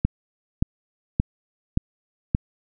click train, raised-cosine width 5 ms, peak -6 dBFS, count 5, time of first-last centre 0.05-2.349 s, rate 1.74 Hz, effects none

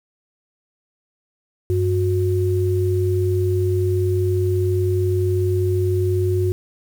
sine tone pair together, 96.38 / 364.1 Hz, G2 / F#4, -29 / -28 cents, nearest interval octave + major seventh, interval 2301 cents, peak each -18 / -20 dBFS, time 1.7-6.52 s, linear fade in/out 0 ms, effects 7-bit

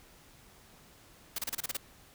white noise bursts, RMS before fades -34 dBFS, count 8, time 1.36-1.77 s, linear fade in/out 5 ms, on 25 ms, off 30 ms, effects pink hiss -58 dBFS RMS until 2.14 s

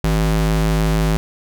square ring-modulated tone, 106.8 Hz, G#2, 49 cents sharp, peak -12 dBFS, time 0.04-1.17 s, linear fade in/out 0 ms, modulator 55 Hz, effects none

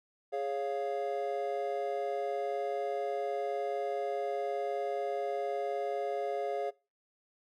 triangle chord, Db major, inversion second, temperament equal, 415.3 / 554.4 / 698.5 Hz, Ab4 / Db5 / F5, 0 / 0 / 0 cents, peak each -34 dBFS, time 0.32-6.71 s, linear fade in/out 20 ms, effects noise-tail reverb RT60 0.3 s tail -22 dB re dry

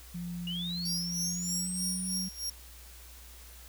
sine tone with pitch glide, 174.61 to 186.06 Hz, F3 to F#3, 0 to +10 cents, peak -35 dBFS, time 0.14-2.29 s, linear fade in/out 10 ms, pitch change +110 cents, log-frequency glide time 1.21-2.04 s
sine linear sweep, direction up, 2822 to 10270 Hz, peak -35 dBFS, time 0.47-2.18 s, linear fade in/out 2 ms
sawtooth tone with tremolo, 5588 Hz, F8, in tune, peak -29 dBFS, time 0.85-2.5 s, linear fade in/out 5 ms, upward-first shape sine, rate 3.2 Hz, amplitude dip 85%
effects added 60 Hz sine -50 dBFS peak until 3.68 s + white hiss -53 dBFS RMS until 3.68 s

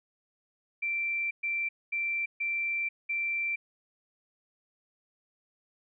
sine tone bursts at uneven times, 2349 Hz, D7, in tune, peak -28 dBFS, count 5, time 0.82-1.31 / 1.43-1.69 / 1.92-2.26 / 2.4-2.89 / 3.09-3.56 s, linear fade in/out 10 ms, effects none

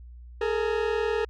40% pulse tone pair together, 420.1 / 460 Hz, G#4 / A#4, +20 / -23 cents, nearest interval major second, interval 157 cents, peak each -26 dBFS, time 0.41-1.25 s, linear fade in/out 5 ms, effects added 60 Hz sine -42 dBFS peak until 1.29 s + low-pass 3000 Hz 12 dB/octave

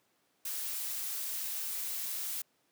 blue noise, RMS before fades -37 dBFS, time 0.45-2.42 s, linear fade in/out 5 ms, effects pink hiss -73 dBFS RMS until 2.71 s + high-pass 200 Hz 12 dB/octave

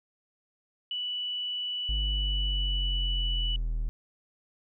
sine tone, 2960 Hz, F#7, in tune, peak -30 dBFS, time 0.91-3.56 s, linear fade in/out 2 ms
triangle exponential sweep, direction down, 51.91 to 38.82 Hz, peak -25 dBFS, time 1.89-3.89 s, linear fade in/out 0 ms
effects none

